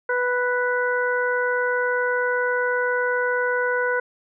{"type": "harmonic tone", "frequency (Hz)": 493.9, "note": "B4", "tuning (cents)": 0, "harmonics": [1, 2, 3, 4], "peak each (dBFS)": [-23, -28, -23, -34], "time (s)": [0.09, 4], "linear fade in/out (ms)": 5, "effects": []}